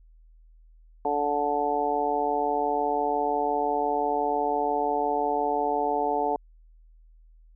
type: harmonic tone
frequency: 145.8 Hz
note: D3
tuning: 12 cents flat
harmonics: 2 / 3 / 4 / 5 / 6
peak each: -34 / -29 / -33 / -27 / -28 dBFS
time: 1.05-6.36 s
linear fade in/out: 2 ms
effects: added 40 Hz sine -51 dBFS peak until 7.55 s